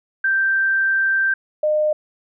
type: tone pair in turn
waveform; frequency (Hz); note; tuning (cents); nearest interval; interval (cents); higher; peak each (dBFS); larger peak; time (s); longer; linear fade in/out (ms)
sine; 1568 / 609.1; G6 / D#5; 0 / -37; octave + major third; 1637; first; -15; neither; 0.24-1.34 / 1.63-1.93; first; 5
effects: none